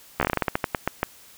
slowing click train, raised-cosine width 0.5 ms, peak -6 dBFS, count 15, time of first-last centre 0.2-1.031 s, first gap 13 ms, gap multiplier 1.21, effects white hiss -50 dBFS RMS until 1.37 s

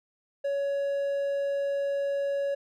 triangle tone, 560 Hz, C#5, 18 cents sharp, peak -24 dBFS, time 0.44-2.55 s, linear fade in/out 10 ms, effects none

